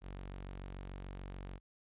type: tone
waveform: sawtooth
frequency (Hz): 46.87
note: F#1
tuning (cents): +23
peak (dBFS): -40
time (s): 0.01-1.6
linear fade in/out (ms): 50
effects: resampled to 8000 Hz